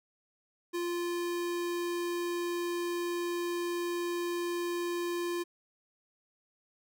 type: tone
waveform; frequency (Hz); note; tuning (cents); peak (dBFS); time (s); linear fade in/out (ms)
square; 347.7; F4; -8; -32; 0.73-5.44; 20
effects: none